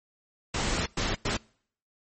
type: noise bursts at uneven times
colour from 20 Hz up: pink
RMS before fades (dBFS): -28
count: 3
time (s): 0.54-0.86 / 0.97-1.15 / 1.25-1.37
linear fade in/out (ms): 5
effects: noise-tail reverb RT60 0.6 s tail -26 dB re dry + MP3 32 kbps